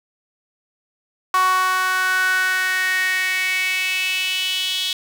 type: tone with high-pass filter sweep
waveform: sawtooth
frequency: 372.2 Hz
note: F#4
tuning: 10 cents sharp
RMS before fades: -20 dBFS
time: 1.34-4.93 s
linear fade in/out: 2 ms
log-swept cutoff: 1100 to 3400 Hz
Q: 5.6
effects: none